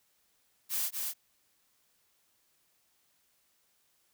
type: noise with echo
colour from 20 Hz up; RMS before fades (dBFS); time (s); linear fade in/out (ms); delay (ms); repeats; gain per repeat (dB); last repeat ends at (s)
blue; -32; 0.69-0.91; 50; 230; 1; -3; 1.14
effects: white hiss -72 dBFS RMS until 4.13 s